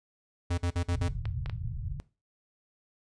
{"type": "tone bursts", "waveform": "square", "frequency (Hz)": 87.31, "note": "F2", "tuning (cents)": 0, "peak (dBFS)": -27, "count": 5, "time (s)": [0.5, 1.087], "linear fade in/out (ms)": 10, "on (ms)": 79, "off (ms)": 48}
{"type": "low-pass noise", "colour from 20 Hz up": "white", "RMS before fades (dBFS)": -35, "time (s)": [0.92, 2], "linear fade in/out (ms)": 0, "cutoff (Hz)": 140, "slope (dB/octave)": 48}
{"type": "clicks", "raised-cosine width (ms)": 0.3, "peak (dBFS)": -24, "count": 3, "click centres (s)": [1.255, 1.46, 1.497]}
{"effects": ["noise-tail reverb RT60 0.3 s tail -18 dB re dry", "resampled to 22050 Hz"]}